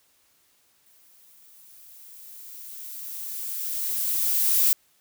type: noise with exponential growth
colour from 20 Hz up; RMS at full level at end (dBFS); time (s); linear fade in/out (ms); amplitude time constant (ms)
violet; -19; 0.86-4.73; 2; 840
effects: white hiss -64 dBFS RMS until 5 s